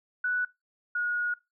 sine tone pair in turn, 1480 / 1446.2 Hz, F#6 / F#6, 0 / -40 cents, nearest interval unison, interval 40 cents, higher first, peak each -25 / -26 dBFS, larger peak first, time 0.24-0.45 / 0.95-1.34 s, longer second, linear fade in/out 5 ms, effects noise-tail reverb RT60 0.2 s tail -20 dB re dry

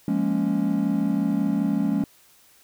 triangle chord, Bb minor seventh, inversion second, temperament equal, 174.61 / 207.7 / 233.1 / 277.2 Hz, F3 / Ab3 / Bb3 / Db4, 0 / 0 / 0 / 0 cents, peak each -26 / -22 / -27 / -23 dBFS, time 0.08-2.04 s, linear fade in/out 2 ms, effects white hiss -56 dBFS RMS until 2.63 s

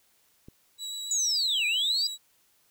click, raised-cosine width 3 ms, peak -33 dBFS, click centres 0.485 s
30% pulse tone with vibrato, 3905 Hz, B7, 20 cents flat, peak -31 dBFS, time 0.78-2.18 s, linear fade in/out 50 ms, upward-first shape triangle, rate 7.2 Hz, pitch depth 12 cents each way
sine linear two-way sweep, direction down then up, 7040 to 2368 to 4922 Hz, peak -24 dBFS, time 1.11-2.07 s, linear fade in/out 2 ms, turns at 1.66 s
effects white hiss -66 dBFS RMS until 2.7 s

